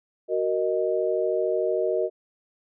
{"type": "chord", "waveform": "sine", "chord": "D# minor", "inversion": "first", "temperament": "just", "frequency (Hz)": [373.4, 466.7, 622.3], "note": ["F#4", "A#4", "D#5"], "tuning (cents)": [16, 2, 0], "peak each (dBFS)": -26, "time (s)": [0.28, 2.1], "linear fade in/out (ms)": 50, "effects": []}